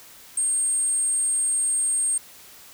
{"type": "tone", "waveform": "sine", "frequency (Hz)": 8570, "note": "C9", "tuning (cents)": 40, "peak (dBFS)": -20, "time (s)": [0.37, 2.18], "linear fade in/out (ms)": 5, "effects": ["white hiss -47 dBFS RMS until 2.73 s"]}